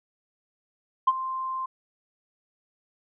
sine tone with ADSR envelope, 1046.5 Hz, C6, in tune, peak -13 dBFS, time 1.07-1.66 s, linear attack 10 ms, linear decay 38 ms, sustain -15 dB, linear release 7 ms, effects tanh soft clip ceiling -11 dBFS

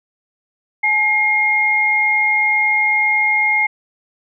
sine tone pair together, 848 / 2134 Hz, G#5 / C7, +36 / +34 cents, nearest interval octave + major third, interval 1598 cents, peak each -21 / -13 dBFS, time 0.83-3.67 s, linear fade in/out 10 ms, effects none

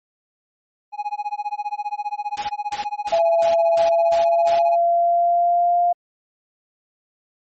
triangle tone with tremolo, 830.6 Hz, G#5, in tune, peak -18 dBFS, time 0.92-4.79 s, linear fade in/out 50 ms, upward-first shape sine, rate 15 Hz, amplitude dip 100%
white noise bursts, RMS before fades -29 dBFS, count 7, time 2.37-4.59 s, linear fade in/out 2 ms, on 120 ms, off 230 ms
sine tone with pitch glide, 670 to 700.1 Hz, E5 to F5, +28 to +4 cents, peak -14 dBFS, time 3.12-5.93 s, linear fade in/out 10 ms, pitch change +76 cents, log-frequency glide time 3.81-5.8 s
effects low-pass 5000 Hz 12 dB/octave + MP3 32 kbps

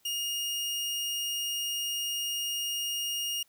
sawtooth tone, 2850 Hz, F7, 34 cents sharp, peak -27 dBFS, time 0.05-3.43 s, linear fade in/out 5 ms, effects white hiss -67 dBFS RMS until 3.48 s

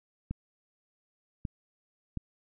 clicks, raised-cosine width 5 ms, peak -21 dBFS, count 3, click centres 0.31 / 1.452 / 2.173 s, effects none

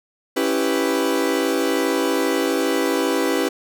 40% pulse chord, C# half-diminished seventh, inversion none, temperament equal, 277.2 / 329.6 / 392 / 493.9 Hz, C#4 / E4 / G4 / B4, 0 / 0 / 0 / 0 cents, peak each -23 dBFS, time 0.36-3.49 s, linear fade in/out 10 ms, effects none

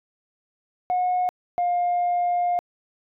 sine tone pair in turn, 726 / 707 Hz, F#5 / F5, -33 / +21 cents, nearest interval unison, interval 46 cents, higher first, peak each -18 dBFS, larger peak neither, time 0.9-1.29 / 1.58-2.59 s, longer second, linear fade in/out 0 ms, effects tanh soft clip ceiling -17 dBFS

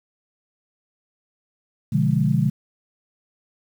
sine chord, B diminished seventh, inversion none, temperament equal, 123.47 / 146.83 / 174.61 / 207.7 Hz, B2 / D3 / F3 / Ab3, 0 / 0 / 0 / 0 cents, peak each -23 / -20 / -23 / -23 dBFS, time 1.92-2.5 s, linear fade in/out 10 ms, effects 8-bit

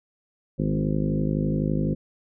harmonic tone with a mistuned harmonic, 51.91 Hz, G#1, in tune, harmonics 1 / 2 / 3 / 4 / 5 / 6 / 7 / 8 / 9 / 10, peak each -32 / -35 / -25 / -28 / -30 / -33 / -34 / -40 / -41 / -36 dBFS, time 0.58-1.95 s, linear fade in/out 20 ms, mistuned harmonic 5, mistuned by -18 cents, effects none

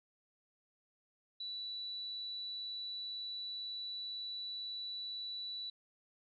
sine tone, 3951 Hz, B7, in tune, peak -40 dBFS, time 1.4-5.7 s, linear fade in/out 5 ms, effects none

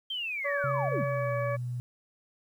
sine linear sweep, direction down, 3195 to 123.47 Hz, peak -31 dBFS, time 0.1-1.04 s, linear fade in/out 5 ms
harmonic tone, 569 Hz, C#5, 45 cents sharp, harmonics 1 / 2 / 3 / 4, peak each -30 / -36 / -40 / -42 dBFS, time 0.44-1.57 s, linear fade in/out 20 ms
sine tone with pitch glide, 134.4 to 122.54 Hz, C3 to B2, +47 to -13 cents, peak -31 dBFS, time 0.64-1.8 s, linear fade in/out 0 ms, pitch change -160 cents, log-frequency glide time 1.03-1.35 s
effects 10-bit

